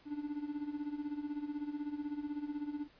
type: tone with tremolo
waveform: triangle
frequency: 293.7 Hz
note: D4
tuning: in tune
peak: -32 dBFS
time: 0.05-2.88 s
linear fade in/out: 50 ms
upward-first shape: sine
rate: 16 Hz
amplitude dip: 75%
effects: pink hiss -64 dBFS RMS until 2.99 s + resampled to 11025 Hz